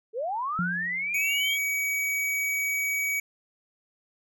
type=linear sweep; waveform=sine; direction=up; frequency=415.3 to 3322 Hz; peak=-27 dBFS; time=0.13-1.58 s; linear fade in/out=50 ms
type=tone with exponential decay; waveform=sine; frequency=176.9 Hz; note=F3; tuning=23 cents sharp; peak=-24 dBFS; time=0.59-1.24 s; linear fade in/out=0 ms; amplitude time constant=140 ms
type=tone; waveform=square; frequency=2266 Hz; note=C#7; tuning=37 cents sharp; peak=-26 dBFS; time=1.14-3.2 s; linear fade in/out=5 ms
effects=none